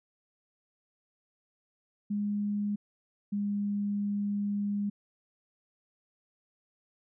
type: tone pair in turn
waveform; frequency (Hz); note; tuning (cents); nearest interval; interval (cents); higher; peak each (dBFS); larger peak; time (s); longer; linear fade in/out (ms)
sine; 205.7 / 203.7; G#3 / G#3; -16 / -33; unison; 17; first; -28 / -28; neither; 2.1-2.76 / 3.32-4.9; second; 10
effects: none